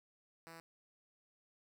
5% pulse tone, 164.81 Hz, E3, in tune, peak -40 dBFS, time 0.47-0.6 s, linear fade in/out 0 ms, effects none

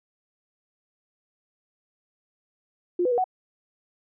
sine tone with pitch steps, 353.8 / 501 / 480.8 / 743 Hz, F4 / B4 / B4 / F#5, +23 / +25 / -46 / +7 cents, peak -20 dBFS, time 2.99-3.242 s, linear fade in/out 5 ms, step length 63 ms, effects none

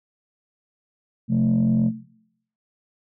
sine chord, F major, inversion second, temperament equal with one note detuned, 130.81 / 177.15 / 220 Hz, C3 / F3 / A3, 0 / +25 / 0 cents, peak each -21 / -23 / -18 dBFS, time 1.28-1.92 s, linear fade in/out 50 ms, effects noise-tail reverb RT60 0.7 s tail -18 dB re dry + tanh soft clip ceiling -13 dBFS

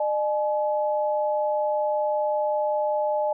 sine tone pair together, 605 / 850.2 Hz, D#5 / G#5, -49 / +40 cents, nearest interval tritone, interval 589 cents, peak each -23 / -26 dBFS, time 0-3.33 s, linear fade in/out 5 ms, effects none

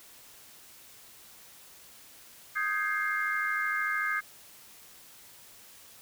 sine chord, Ab major seventh, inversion second, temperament equal with one note detuned, 1244.5 / 1568 / 1661.2 / 2109 Hz, Eb6 / G6 / Ab6 / C7, 0 / 0 / 0 / +13 cents, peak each -33 dBFS, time 2.55-4.21 s, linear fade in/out 20 ms, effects white hiss -53 dBFS RMS until 6.01 s

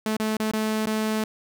sawtooth tone with dropouts, 217.2 Hz, A3, 22 cents flat, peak -19 dBFS, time 0.06-1.24 s, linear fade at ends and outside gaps 2 ms, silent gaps 0.168-0.199 / 0.369-0.399 / 0.514-0.535 / 0.859-0.869 s, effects none

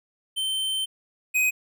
square tone pair in turn, 3100 / 2511 Hz, G7 / D#7, -20 / +15 cents, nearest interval major third, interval 365 cents, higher first, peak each -25 / -20 dBFS, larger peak second, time 0.36-0.86 / 1.34-1.51 s, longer first, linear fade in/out 20 ms, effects none

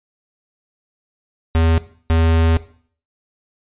square tone bursts at uneven times, 81.8 Hz, E2, 13 cents flat, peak -13 dBFS, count 2, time 1.55-1.78 / 2.1-2.57 s, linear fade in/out 0 ms, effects noise-tail reverb RT60 0.5 s tail -17 dB re dry + resampled to 8000 Hz

